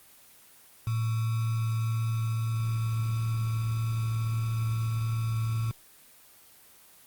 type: tone with sample-and-hold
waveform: sine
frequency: 112.7 Hz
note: A2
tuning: 42 cents sharp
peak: -25 dBFS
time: 0.87-5.71 s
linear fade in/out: 0 ms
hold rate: 1225 Hz
effects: white hiss -55 dBFS RMS until 7.06 s + Opus 24 kbps